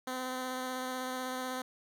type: tone with vibrato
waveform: 10% pulse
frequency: 256 Hz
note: C4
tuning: 38 cents flat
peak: -27 dBFS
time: 0.07-1.62 s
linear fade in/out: 5 ms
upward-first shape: square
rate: 16 Hz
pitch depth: 9 cents each way
effects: none